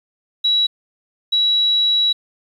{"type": "tone bursts at uneven times", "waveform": "sine", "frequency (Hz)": 3900, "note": "B7", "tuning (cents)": -23, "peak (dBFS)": -13, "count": 2, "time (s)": [[0.44, 0.67], [1.32, 2.13]], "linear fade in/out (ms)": 10, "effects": ["8-bit"]}